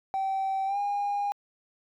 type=tone with pitch glide; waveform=triangle; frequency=773 to 812.4 Hz; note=G5 to G#5; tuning=-24 to -38 cents; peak=-23 dBFS; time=0.14-1.32 s; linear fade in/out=0 ms; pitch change=+86 cents; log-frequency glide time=0.66-0.78 s; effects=tanh soft clip ceiling -22 dBFS